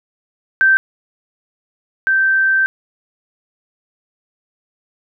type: tone pair in turn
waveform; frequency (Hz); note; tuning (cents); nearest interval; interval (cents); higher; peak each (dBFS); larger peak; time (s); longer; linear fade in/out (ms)
sine; 1558 / 1558; G6 / G6; -11 / -11; unison; 0; neither; -8 / -11; first; 0.61-0.77 / 2.07-2.66; second; 0
effects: none